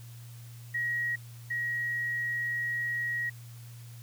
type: tone pair in turn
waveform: sine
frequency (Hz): 1900 / 1900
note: A#6 / A#6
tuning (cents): +33 / +33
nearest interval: unison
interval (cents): 0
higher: neither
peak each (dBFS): -28 / -29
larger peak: first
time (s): 0.74-1.16 / 1.5-3.3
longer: second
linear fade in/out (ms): 10
effects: added 118 Hz sine -44 dBFS peak until 4.02 s + white hiss -56 dBFS RMS until 4.02 s